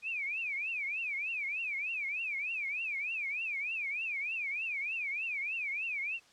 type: tone with vibrato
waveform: sine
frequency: 2426 Hz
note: D#7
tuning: 44 cents flat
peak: -33 dBFS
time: 0.02-6.2 s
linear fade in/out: 50 ms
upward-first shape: triangle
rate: 3.3 Hz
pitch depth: 240 cents each way
effects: white hiss -62 dBFS RMS until 6.32 s + low-pass 6000 Hz 12 dB/octave